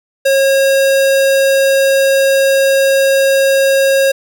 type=tone; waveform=square; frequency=543 Hz; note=C#5; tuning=36 cents flat; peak=-9 dBFS; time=0.25-4.12 s; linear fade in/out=10 ms; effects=none